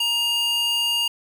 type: tone with high-pass filter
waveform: square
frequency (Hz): 943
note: A#5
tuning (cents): +20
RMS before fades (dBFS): -22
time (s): 0-1.08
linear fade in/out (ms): 5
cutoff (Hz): 2400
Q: 3.8
effects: none